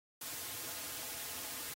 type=noise with comb filter; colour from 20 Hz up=white; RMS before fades=-43 dBFS; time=0.21-1.74 s; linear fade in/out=5 ms; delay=5.2 ms; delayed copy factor=-0.6; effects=high-pass 80 Hz 12 dB/octave + AAC 48 kbps